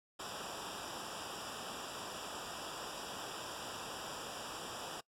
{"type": "noise with comb filter", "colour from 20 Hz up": "pink", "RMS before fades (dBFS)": -44, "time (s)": [0.19, 5.01], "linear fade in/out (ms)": 10, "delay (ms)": 0.47, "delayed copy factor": -1, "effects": ["noise-tail reverb RT60 0.1 s tail -22 dB re dry", "low-pass 9000 Hz 12 dB/octave"]}